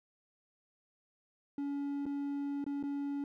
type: tone with dropouts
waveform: triangle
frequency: 283 Hz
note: C#4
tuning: 36 cents sharp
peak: -32 dBFS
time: 1.58-3.24 s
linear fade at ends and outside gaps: 2 ms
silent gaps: 2.056-2.063 / 2.642-2.664 / 2.828-2.836 s
effects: none